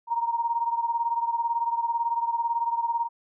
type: beating tone pair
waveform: sine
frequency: 930 / 948 Hz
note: A#5 / A#5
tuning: -4 / +29 cents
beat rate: 18 Hz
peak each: -25 / -29 dBFS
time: 0.07-3.09 s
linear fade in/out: 50 ms
effects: none